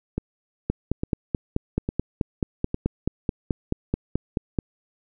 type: two click trains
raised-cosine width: 3 ms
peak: -12 / -9 dBFS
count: 4 / 19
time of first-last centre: 0.18-2.744 / 0.7-4.588 s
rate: 1.17 / 4.63 Hz
effects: none